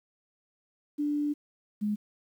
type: tone pair in turn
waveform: sine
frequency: 293.7 / 209.1 Hz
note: D4 / G#3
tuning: 0 / +12 cents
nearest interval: tritone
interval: 588 cents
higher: first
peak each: -26 dBFS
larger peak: neither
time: 0.98-1.34 / 1.81-1.96 s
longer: first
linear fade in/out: 20 ms
effects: 10-bit